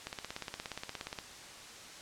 click train, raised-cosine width 0.2 ms, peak -21 dBFS, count 20, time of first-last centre 0.07-1.188 s, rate 17 Hz, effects white hiss -49 dBFS RMS until 2.01 s + low-pass 7000 Hz 12 dB/octave

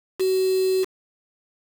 sine tone with quantisation, 376.2 Hz, F#4, 29 cents sharp, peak -18 dBFS, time 0.19-0.85 s, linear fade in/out 20 ms, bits 5, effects none

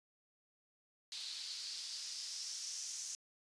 white noise with band-pass filter sweep, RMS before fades -45 dBFS, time 1.12-3.15 s, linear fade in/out 0 ms, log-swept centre 4100 to 6200 Hz, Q 3.9, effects resampled to 22050 Hz

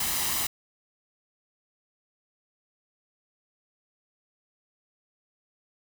white noise with comb filter, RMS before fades -28 dBFS, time 0-0.47 s, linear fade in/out 5 ms, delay 1 ms, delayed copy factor +0.5, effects none

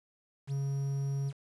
triangle tone with quantisation, 138.59 Hz, C#3, in tune, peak -28 dBFS, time 0.47-1.33 s, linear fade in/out 50 ms, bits 9, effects resampled to 24000 Hz

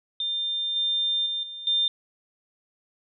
sine tone with level steps, 3600 Hz, A7, 39 cents sharp, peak -25 / -22 / -26 / -35 / -20 dBFS, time 0.2-1.88 s, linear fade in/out 2 ms, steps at 0.76 / 1.26 / 1.43 / 1.67 s, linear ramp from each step 2 ms, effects none

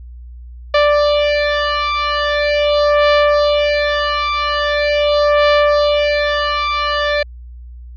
sawtooth beating tone pair, 587.3 / 587.72 Hz, D5 / D5, 0 / +1 cents, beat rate 0.42 Hz, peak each -11 dBFS, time 0.74-7.23 s, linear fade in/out 5 ms, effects added 60 Hz sine -31 dBFS peak until 7.96 s + resampled to 11025 Hz

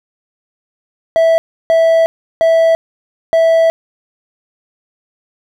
triangle tone bursts at uneven times, 656 Hz, E5, 9 cents flat, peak -5 dBFS, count 4, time 1.16-1.38 / 1.7-2.06 / 2.41-2.75 / 3.33-3.7 s, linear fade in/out 0 ms, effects none

